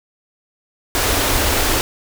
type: band-stop noise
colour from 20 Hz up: pink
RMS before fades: -17 dBFS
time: 0.95-1.81 s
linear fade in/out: 0 ms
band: 120 to 240 Hz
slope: 48 dB/octave
effects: none